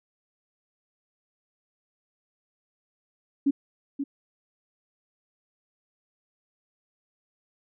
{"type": "tone with echo", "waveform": "sine", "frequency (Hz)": 279.3, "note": "C#4", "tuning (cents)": 13, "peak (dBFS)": -18, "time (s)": [3.46, 3.51], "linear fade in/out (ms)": 10, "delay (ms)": 530, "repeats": 1, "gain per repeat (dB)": -8, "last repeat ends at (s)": 4.04, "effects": []}